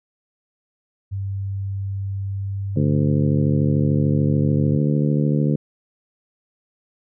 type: tone with pitch glide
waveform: sine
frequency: 98 to 99.71 Hz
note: G2 to G2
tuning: 0 to +30 cents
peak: -23 dBFS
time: 1.11-4.78 s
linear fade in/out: 20 ms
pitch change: +30 cents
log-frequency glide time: 2.24-3.35 s
type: harmonic tone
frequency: 73.42 Hz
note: D2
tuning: in tune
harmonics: 2 / 3 / 4 / 5 / 6 / 7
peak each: -18 / -22 / -25 / -31 / -30 / -31 dBFS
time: 2.76-5.56 s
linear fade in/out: 5 ms
effects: none

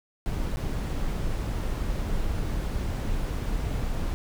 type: noise with dropouts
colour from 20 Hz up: brown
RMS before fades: -28 dBFS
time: 0.26-4.14 s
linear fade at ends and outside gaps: 0 ms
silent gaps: 0.559-0.57 s
effects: none

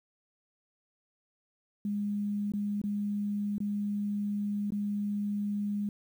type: tone with dropouts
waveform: sine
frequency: 205.1 Hz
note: G#3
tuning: 21 cents flat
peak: -29 dBFS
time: 1.85-5.89 s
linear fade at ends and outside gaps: 2 ms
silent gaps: 2.52-2.536 / 2.816-2.838 / 3.582-3.603 / 4.705-4.721 s
effects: 10-bit

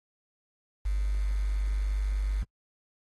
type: tone with quantisation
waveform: sine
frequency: 49.83 Hz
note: G1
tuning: 29 cents sharp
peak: -25 dBFS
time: 0.85-2.43 s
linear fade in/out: 10 ms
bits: 8
effects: noise-tail reverb RT60 0.1 s tail -26 dB re dry + AAC 32 kbps

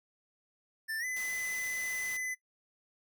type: tone with pitch glide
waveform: square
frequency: 1775 to 2016 Hz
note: A6 to B6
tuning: +15 to +35 cents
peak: -35 dBFS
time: 0.88-2.35 s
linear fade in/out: 20 ms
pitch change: +220 cents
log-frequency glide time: 0.99-1.05 s
type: noise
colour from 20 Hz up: white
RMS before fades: -46 dBFS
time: 1.16-2.17 s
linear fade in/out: 5 ms
effects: noise-tail reverb RT60 0.1 s tail -17 dB re dry

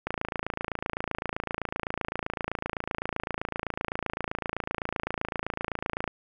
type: click train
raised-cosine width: 0.5 ms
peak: -14 dBFS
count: 168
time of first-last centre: 0.07-6.077 s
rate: 27.8 Hz
effects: none

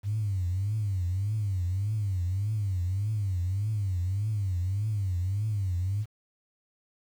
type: tone with vibrato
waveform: sine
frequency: 98 Hz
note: G2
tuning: in tune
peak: -25 dBFS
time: 0.03-6.06 s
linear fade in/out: 50 ms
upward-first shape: triangle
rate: 1.7 Hz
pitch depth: 210 cents each way
effects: tanh soft clip ceiling -21 dBFS + 9-bit

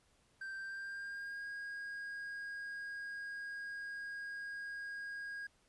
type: tone with pitch glide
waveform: triangle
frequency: 1568 to 1633.6 Hz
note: G6 to G#6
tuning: 0 to -29 cents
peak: -40 dBFS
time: 0.41-5.47 s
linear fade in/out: 5 ms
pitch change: +71 cents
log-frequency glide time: 0.57-1.47 s
effects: pink hiss -72 dBFS RMS until 5.68 s + resampled to 24000 Hz

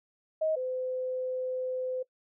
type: tone pair in turn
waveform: sine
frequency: 630 / 511.1 Hz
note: D#5 / C5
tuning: +21 / -41 cents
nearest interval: major third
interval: 362 cents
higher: first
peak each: -25 / -30 dBFS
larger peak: first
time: 0.41-0.56 / 0.56-2.03 s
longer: second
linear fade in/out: 10 ms
effects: noise-tail reverb RT60 0.1 s tail -21 dB re dry

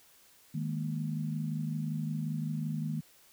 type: chord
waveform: sine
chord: D# suspended fourth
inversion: none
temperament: equal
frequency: 155.56 / 207.7 / 233.1 Hz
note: D#3 / G#3 / A#3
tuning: 0 / 0 / 0 cents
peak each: -33 / -39 / -38 dBFS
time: 0.54-3.01 s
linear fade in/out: 10 ms
effects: white hiss -61 dBFS RMS until 3.32 s

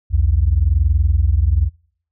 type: tone pair together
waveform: sine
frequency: 62.75 / 83.7 Hz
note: B1 / E2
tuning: +28 / +27 cents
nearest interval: perfect fourth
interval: 499 cents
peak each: -14 dBFS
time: 0.1-1.7 s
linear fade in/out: 50 ms
effects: noise-tail reverb RT60 0.6 s tail -26 dB re dry + tanh soft clip ceiling -5 dBFS

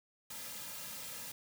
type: noise with comb filter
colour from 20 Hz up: white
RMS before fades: -45 dBFS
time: 0.3-1.32 s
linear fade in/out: 5 ms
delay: 2.7 ms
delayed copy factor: -0.9
effects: none

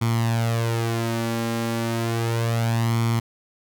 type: tone with flanger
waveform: sawtooth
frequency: 115.3 Hz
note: A#2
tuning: 19 cents flat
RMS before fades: -23 dBFS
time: 0.01-3.2 s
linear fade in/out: 10 ms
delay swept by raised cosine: 0.9 to 3.7 ms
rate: 0.33 Hz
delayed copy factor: +0.65
effects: none

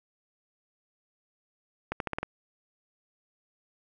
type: accelerating click train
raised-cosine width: 0.5 ms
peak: -15 dBFS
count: 6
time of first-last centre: 1.92-2.23 s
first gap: 82 ms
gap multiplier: 0.86
effects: none

